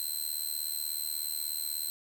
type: tone with amplitude modulation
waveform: 5% pulse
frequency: 4096 Hz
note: C8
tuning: 38 cents flat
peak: -22 dBFS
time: 0-1.9 s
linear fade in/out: 0 ms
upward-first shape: sine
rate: 76.5 Hz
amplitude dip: 85%
effects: 8-bit